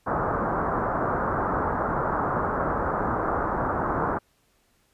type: low-pass noise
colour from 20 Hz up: white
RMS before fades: -26 dBFS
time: 0.06-4.19 s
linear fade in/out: 20 ms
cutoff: 1400 Hz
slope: 48 dB/octave
effects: pink hiss -66 dBFS RMS until 4.93 s + resampled to 32000 Hz